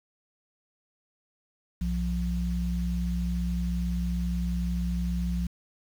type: tone pair together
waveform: sine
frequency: 62.1 / 175.65 Hz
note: B1 / F3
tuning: +10 / +10 cents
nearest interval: octave + tritone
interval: 1800 cents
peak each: -28 / -29 dBFS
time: 1.81-5.47 s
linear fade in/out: 5 ms
effects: 8-bit